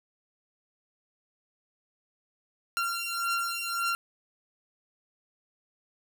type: beating tone pair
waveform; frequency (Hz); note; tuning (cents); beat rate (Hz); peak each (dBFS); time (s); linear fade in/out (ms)
sawtooth; 1377 / 1378.8; F6 / F6; -25 / -23; 1.8; -28; 2.77-3.95; 0
effects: none